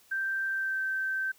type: tone with pitch glide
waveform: sine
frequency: 1568 to 1551.8 Hz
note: G6 to G6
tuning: 0 to -18 cents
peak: -28 dBFS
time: 0.11-1.32 s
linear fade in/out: 10 ms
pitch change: -18 cents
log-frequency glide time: 0.51-0.79 s
effects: white hiss -61 dBFS RMS until 1.38 s